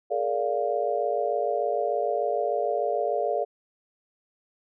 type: chord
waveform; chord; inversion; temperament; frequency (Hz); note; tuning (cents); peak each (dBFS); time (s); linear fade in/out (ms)
sine; Bb dominant seventh; third; just; 419.5 / 466.2 / 582.7 / 699.2; Ab4 / Bb4 / D5 / F5; +17 / 0 / -14 / +2; -30 / -30 / -28 / -28; 0.1-3.45; 20
effects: none